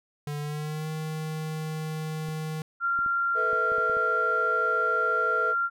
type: tone with pitch glide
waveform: square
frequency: 146.9 to 156.54 Hz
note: D3 to D#3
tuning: +1 to +11 cents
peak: -31 dBFS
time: 0.27-2.62 s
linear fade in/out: 2 ms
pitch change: +110 cents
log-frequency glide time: 0.39-0.88 s
type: clicks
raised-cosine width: 3 ms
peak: -32 dBFS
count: 8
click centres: 2.286 / 2.99 / 3.062 / 3.531 / 3.719 / 3.783 / 3.897 / 3.969 s
type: tone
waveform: sine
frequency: 1383 Hz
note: F6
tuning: 17 cents flat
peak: -23 dBFS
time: 2.8-5.7 s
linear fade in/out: 50 ms
type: chord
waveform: triangle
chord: A suspended second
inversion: none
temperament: equal with one note detuned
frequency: 440 / 493.9 / 650.2 Hz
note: A4 / B4 / E5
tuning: 0 / 0 / -24 cents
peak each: -30 / -31 / -32 dBFS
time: 3.34-5.55 s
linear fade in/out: 50 ms
effects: none